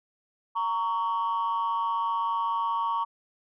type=tone pair together; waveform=sine; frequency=926 / 1121 Hz; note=A#5 / C#6; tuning=-12 / +19 cents; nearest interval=minor third; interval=331 cents; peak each=-26 dBFS; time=0.55-3.05 s; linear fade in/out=20 ms; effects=tanh soft clip ceiling -21 dBFS